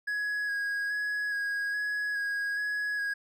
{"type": "tone with vibrato", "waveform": "triangle", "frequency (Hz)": 1661.2, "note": "G#6", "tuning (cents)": 0, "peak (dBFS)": -27, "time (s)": [0.07, 3.14], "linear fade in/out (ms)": 10, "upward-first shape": "square", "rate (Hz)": 1.2, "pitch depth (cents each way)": 15, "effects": []}